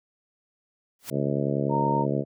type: noise with exponential growth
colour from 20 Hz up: white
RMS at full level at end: -31 dBFS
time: 0.99-1.1 s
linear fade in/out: 2 ms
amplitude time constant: 23 ms
type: harmonic tone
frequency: 70.4 Hz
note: C#2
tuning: 27 cents sharp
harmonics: 2 / 3 / 4 / 5 / 6 / 7 / 8 / 9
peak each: -28 / -30 / -31 / -32 / -33 / -33 / -34 / -35 dBFS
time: 1.1-2.25 s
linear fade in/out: 50 ms
type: tone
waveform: sine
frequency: 923 Hz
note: A#5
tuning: 17 cents flat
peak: -24 dBFS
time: 1.69-2.06 s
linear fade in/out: 50 ms
effects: none